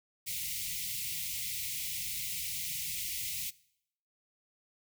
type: band-stop noise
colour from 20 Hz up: white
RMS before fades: -37 dBFS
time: 0.26-3.51 s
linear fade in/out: 20 ms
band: 180 to 2000 Hz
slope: 96 dB/octave
effects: noise-tail reverb RT60 0.7 s tail -21 dB re dry